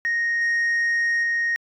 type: tone with level steps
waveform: sine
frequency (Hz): 1864.7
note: A#6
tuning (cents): 0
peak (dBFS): -18 / -16 / -18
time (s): 0.05-1.56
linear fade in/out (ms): 0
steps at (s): 0.41 / 1.23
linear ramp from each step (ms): 5
effects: tanh soft clip ceiling -18 dBFS